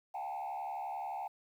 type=tone with frequency modulation; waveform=sine; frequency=799 Hz; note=G5; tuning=33 cents sharp; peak=-35 dBFS; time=0.14-1.28 s; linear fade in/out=10 ms; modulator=71.5 Hz; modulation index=1.3; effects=tanh soft clip ceiling -35 dBFS + 11-bit